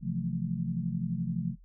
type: chord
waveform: sine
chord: F major seventh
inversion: second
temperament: equal with one note detuned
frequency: 130.81 / 164.81 / 176.44 / 220 Hz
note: C3 / E3 / F3 / A3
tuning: 0 / 0 / +18 / 0 cents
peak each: -36 / -35 / -32 / -37 dBFS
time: 0.01-1.56 s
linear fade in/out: 50 ms
effects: noise-tail reverb RT60 0.1 s tail -18 dB re dry + added 42 Hz sine -52 dBFS peak until 1.64 s